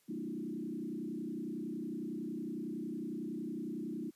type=tone with frequency modulation; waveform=sine; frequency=266.3 Hz; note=C4; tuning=31 cents sharp; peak=-37 dBFS; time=0.08-4.11 s; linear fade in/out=20 ms; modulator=30.9 Hz; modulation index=2.5; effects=white hiss -71 dBFS RMS until 4.15 s + resampled to 32000 Hz